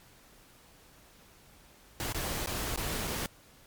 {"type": "noise with dropouts", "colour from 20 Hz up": "pink", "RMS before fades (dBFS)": -34, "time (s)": [2, 3.26], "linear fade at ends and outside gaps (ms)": 0, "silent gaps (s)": [[2.124, 2.146], [2.46, 2.472], [2.76, 2.775], [3.072, 3.075]], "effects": ["pink hiss -58 dBFS RMS until 3.66 s", "MP3 96 kbps"]}